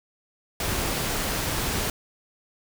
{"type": "noise", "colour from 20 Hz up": "pink", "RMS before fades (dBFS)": -27, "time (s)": [0.6, 1.9], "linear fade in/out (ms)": 2, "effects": []}